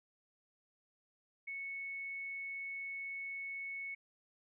sine tone, 2209 Hz, C#7, 7 cents flat, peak -40 dBFS, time 1.47-3.95 s, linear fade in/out 10 ms, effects none

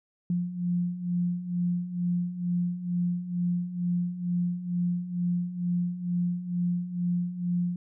sine beating tone pair, 174.61 / 176.81 Hz, F3 / F3, 0 / +22 cents, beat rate 2.2 Hz, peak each -32 / -27 dBFS, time 0.3-7.76 s, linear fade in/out 2 ms, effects none

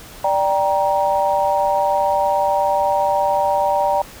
sine chord, G minor, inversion second, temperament just, 588 / 784 / 940.8 Hz, D5 / G5 / Bb5, +2 / 0 / +16 cents, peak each -19 dBFS, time 0.24-4.02 s, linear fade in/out 5 ms, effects pink hiss -39 dBFS RMS until 4.2 s

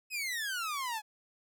sawtooth exponential sweep, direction down, 2585 to 830.6 Hz, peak -30 dBFS, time 0.1-1.02 s, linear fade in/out 50 ms, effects none

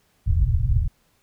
white low-pass noise, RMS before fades -19 dBFS, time 0.26-0.88 s, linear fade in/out 20 ms, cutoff 120 Hz, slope 48 dB/octave, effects pink hiss -64 dBFS RMS until 1.22 s

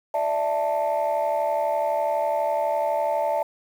sine chord, D suspended second, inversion none, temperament equal with one note detuned, 587.3 / 659.3 / 883.1 Hz, D5 / E5 / A5, 0 / 0 / +6 cents, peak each -24 dBFS, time 0.14-3.43 s, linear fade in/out 5 ms, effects tanh soft clip ceiling -16 dBFS + 8-bit

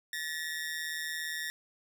sawtooth ring-modulated tone, 1826 Hz, A#6, 36 cents flat, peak -28 dBFS, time 0.13-1.5 s, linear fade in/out 0 ms, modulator 78.7 Hz, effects none

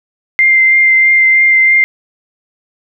sine tone with vibrato, 2093 Hz, C7, in tune, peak -5 dBFS, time 0.39-1.84 s, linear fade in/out 0 ms, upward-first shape triangle, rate 3.1 Hz, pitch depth 15 cents each way, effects none

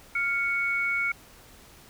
sine tone pair together, 1396.9 / 2220 Hz, F6 / C#7, 0 / +2 cents, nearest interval minor sixth, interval 802 cents, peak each -30 / -25 dBFS, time 0.15-1.12 s, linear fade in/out 5 ms, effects pink hiss -52 dBFS RMS until 1.89 s

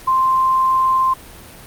sine tone, 1046.5 Hz, C6, in tune, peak -12 dBFS, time 0.07-1.14 s, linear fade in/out 10 ms, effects pink hiss -39 dBFS RMS until 1.66 s + Opus 48 kbps

